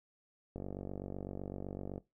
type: click train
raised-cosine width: 2 ms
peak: -28 dBFS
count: 69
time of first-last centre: 0.56-1.98 s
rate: 47.9 Hz
effects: noise-tail reverb RT60 0.2 s tail -19 dB re dry